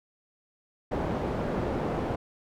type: low-pass noise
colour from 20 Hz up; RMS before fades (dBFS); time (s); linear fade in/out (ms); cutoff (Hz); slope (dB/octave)
white; -30; 0.91-2.16; 10; 560; 12
effects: none